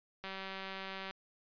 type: click train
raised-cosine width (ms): 0.3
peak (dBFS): -27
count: 168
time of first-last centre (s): 0.24-1.11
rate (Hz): 192
effects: resampled to 11025 Hz